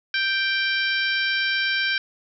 harmonic tone with a mistuned harmonic, 784 Hz, G5, in tune, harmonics 2 / 3 / 4 / 5 / 6 / 7, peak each -23 / -27 / -29 / -31 / -33 / -34 dBFS, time 0.14-1.98 s, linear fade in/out 2 ms, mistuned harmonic 7, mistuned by -19 cents, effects none

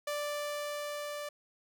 sawtooth tone with level ramp, 587.3 Hz, D5, in tune, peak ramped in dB -29 to -34 dBFS, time 0.07-1.29 s, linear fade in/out 5 ms, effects none

